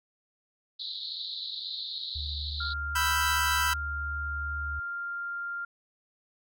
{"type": "band-pass noise", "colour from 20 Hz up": "pink", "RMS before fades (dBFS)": -37, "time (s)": [0.79, 2.74], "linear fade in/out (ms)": 10, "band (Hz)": [3700, 4300], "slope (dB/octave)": 96}
{"type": "tone with vibrato", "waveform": "sine", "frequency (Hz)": 73.42, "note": "D2", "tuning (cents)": 0, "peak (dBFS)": -34, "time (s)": [2.15, 4.8], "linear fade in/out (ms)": 10, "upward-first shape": "sine", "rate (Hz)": 2.6, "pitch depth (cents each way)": 10}
{"type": "tone", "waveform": "sine", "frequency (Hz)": 1396, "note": "F6", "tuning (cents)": -1, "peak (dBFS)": -32, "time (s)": [2.6, 5.65], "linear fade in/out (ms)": 5}
{"type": "chord", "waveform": "sawtooth", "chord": "E minor", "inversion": "second", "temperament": "equal", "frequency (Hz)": [987.8, 1318.5, 1568], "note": ["B5", "E6", "G6"], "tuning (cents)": [0, 0, 0], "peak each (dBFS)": -26, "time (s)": [2.95, 3.74], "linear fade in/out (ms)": 10}
{"effects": []}